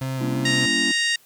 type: tone with vibrato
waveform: 35% pulse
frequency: 130.81 Hz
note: C3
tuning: in tune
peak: -23 dBFS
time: 0.01-0.66 s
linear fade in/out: 5 ms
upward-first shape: square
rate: 3 Hz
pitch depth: 18 cents each way
type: chord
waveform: triangle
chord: G diminished seventh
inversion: none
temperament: just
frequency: 196 / 235.2 / 282.2 / 338.7 Hz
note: G3 / Bb3 / Db4 / Fb4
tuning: 0 / +16 / +31 / +47 cents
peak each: -31 / -27 / -26 / -28 dBFS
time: 0.2-0.92 s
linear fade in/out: 10 ms
type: harmonic tone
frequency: 933 Hz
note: A#5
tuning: 1 cent sharp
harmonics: 2 / 3 / 4 / 5 / 6 / 7 / 8 / 9 / 10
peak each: -22 / -26 / -27 / -29 / -32 / -36 / -35 / -37 / -40 dBFS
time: 0.45-1.16 s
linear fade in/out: 5 ms
effects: white hiss -55 dBFS RMS until 1.25 s